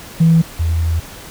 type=tone pair in turn; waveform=sine; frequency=164.2 / 82.34 Hz; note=E3 / E2; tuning=-6 / -1 cents; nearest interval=octave; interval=1195 cents; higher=first; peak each=-6 / -13 dBFS; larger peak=first; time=0.2-0.42 / 0.59-1 s; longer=second; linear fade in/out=10 ms; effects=tanh soft clip ceiling -3 dBFS + pink hiss -35 dBFS RMS until 1.3 s